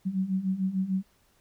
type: beating tone pair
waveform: sine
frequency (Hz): 185 / 191.7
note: F#3 / G3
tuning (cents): 0 / -38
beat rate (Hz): 6.7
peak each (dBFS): -31 / -27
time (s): 0.05-1.03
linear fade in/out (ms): 20
effects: pink hiss -66 dBFS RMS until 1.4 s